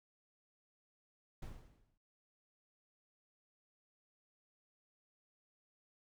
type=noise with exponential decay; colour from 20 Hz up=brown; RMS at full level=-43 dBFS; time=1.42-1.98 s; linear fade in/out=5 ms; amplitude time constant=120 ms; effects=none